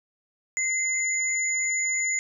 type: tone pair together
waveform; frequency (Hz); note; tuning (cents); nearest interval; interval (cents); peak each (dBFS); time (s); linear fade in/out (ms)
sine; 2065 / 6932; C7 / A8; -23 / -27; octave + major sixth; 2096; -26; 0.57-2.19; 0
effects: none